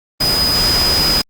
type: tone in noise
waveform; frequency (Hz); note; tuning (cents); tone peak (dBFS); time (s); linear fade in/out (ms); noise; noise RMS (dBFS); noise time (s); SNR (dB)
sine; 4978; D#8; 0; -13; 0.2-1.22; 10; pink; -19; 0.2-1.22; +3
effects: Opus 32 kbps